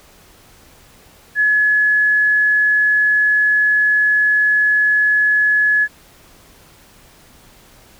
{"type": "tone", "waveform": "sine", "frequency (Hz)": 1700, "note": "G#6", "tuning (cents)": 40, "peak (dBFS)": -11, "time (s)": [1.35, 5.88], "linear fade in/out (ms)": 50, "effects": ["pink hiss -47 dBFS RMS until 7.99 s"]}